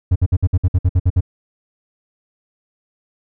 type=tone bursts; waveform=triangle; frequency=90.4 Hz; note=F#2; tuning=40 cents flat; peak=-8 dBFS; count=11; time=0.11-1.208 s; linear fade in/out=10 ms; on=48 ms; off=57 ms; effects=none